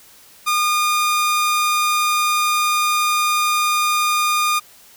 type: tone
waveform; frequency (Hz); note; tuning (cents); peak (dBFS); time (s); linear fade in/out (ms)
sawtooth; 1217; D#6; -39; -12; 0.46-4.6; 20
effects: white hiss -47 dBFS RMS until 4.96 s